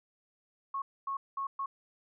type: tone bursts at uneven times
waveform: sine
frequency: 1096 Hz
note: C#6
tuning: 20 cents flat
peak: -32 dBFS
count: 4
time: 0.74-0.82 / 1.07-1.17 / 1.37-1.47 / 1.59-1.66 s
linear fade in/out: 5 ms
effects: none